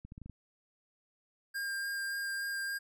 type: clicks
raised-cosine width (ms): 5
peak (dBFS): -34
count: 6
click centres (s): 0.05 / 0.121 / 0.179 / 0.217 / 0.26 / 0.297
type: tone with vibrato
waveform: square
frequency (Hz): 1605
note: G6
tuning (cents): +40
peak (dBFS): -35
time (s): 1.54-2.79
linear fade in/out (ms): 20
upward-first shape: sine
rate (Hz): 3.5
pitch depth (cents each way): 9
effects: none